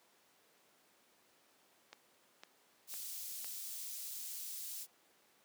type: click train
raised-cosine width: 0.2 ms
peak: -32 dBFS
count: 4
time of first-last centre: 1.93-3.445 s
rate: 1.98 Hz
type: high-pass noise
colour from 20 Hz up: white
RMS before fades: -45 dBFS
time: 2.87-4.87 s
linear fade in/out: 50 ms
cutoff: 4600 Hz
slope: 12 dB/octave
effects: pink hiss -69 dBFS RMS until 5.44 s + high-pass 300 Hz 12 dB/octave